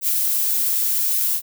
violet noise with ADSR envelope, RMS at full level -18 dBFS, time 0.01-1.42 s, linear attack 69 ms, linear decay 19 ms, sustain -2 dB, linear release 73 ms, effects none

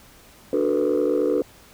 sine chord, B minor seventh, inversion first, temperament just, 296.3 / 370.4 / 444.5 / 493.9 Hz, D4 / F#4 / A4 / B4, +15 / +2 / +18 / 0 cents, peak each -23 / -23 / -22 / -22 dBFS, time 0.53-1.42 s, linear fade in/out 2 ms, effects tanh soft clip ceiling -13 dBFS + pink hiss -50 dBFS RMS until 1.73 s

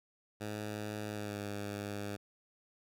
10% pulse tone with pitch glide, 105.7 to 102.22 Hz, G#2 to G#2, +31 to -27 cents, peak -30 dBFS, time 0.4-2.17 s, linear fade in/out 20 ms, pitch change -58 cents, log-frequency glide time 1.1-1.39 s, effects none

